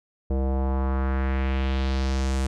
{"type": "tone with low-pass filter sweep", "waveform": "square", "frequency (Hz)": 66.3, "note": "C2", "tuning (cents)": 23, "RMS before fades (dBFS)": -24, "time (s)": [0.3, 2.47], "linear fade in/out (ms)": 5, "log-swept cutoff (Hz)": [530, 8900], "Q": 1.8, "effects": []}